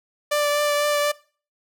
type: tone with vibrato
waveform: sawtooth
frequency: 587 Hz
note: D5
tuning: 1 cent flat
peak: -15 dBFS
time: 0.31-1.12 s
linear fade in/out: 10 ms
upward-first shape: triangle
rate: 4 Hz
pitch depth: 16 cents each way
effects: noise-tail reverb RT60 0.4 s tail -21 dB re dry